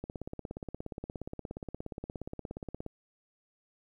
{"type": "click train", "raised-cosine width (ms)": 2, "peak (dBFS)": -25, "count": 49, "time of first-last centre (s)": [0.04, 2.864], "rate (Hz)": 17, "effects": ["11-bit"]}